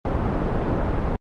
pink low-pass noise, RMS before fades -23 dBFS, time 0.05-1.16 s, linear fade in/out 2 ms, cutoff 930 Hz, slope 12 dB/octave, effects Opus 32 kbps

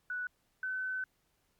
sine tone pair in turn, 1480 / 1517.2 Hz, F#6 / F#6, 0 / +43 cents, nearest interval unison, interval 43 cents, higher second, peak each -34 / -33 dBFS, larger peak second, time 0.1-0.27 / 0.63-1.04 s, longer second, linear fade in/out 2 ms, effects pink hiss -75 dBFS RMS until 1.59 s + MP3 96 kbps

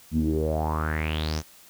sawtooth tone with low-pass filter sweep, 77.78 Hz, D#2, in tune, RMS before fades -26 dBFS, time 0.11-1.43 s, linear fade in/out 50 ms, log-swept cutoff 200 to 6500 Hz, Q 7, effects white hiss -52 dBFS RMS until 1.69 s

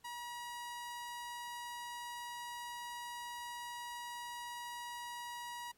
sawtooth tone, 960 Hz, B5, 49 cents flat, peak -39 dBFS, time 0.04-5.72 s, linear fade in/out 10 ms, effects pink hiss -71 dBFS RMS until 5.77 s + MP3 64 kbps

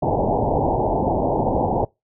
white low-pass noise, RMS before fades -20 dBFS, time 0.02-1.85 s, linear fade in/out 5 ms, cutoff 910 Hz, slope 96 dB/octave, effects noise-tail reverb RT60 0.2 s tail -24 dB re dry

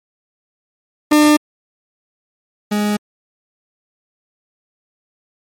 40% pulse tone pair in turn, 300.2 / 208.3 Hz, D4 / G#3, +38 / +5 cents, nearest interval tritone, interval 633 cents, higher first, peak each -7 / -14 dBFS, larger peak first, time 1.11-1.37 / 2.71-2.97 s, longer neither, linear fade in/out 10 ms, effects MP3 64 kbps

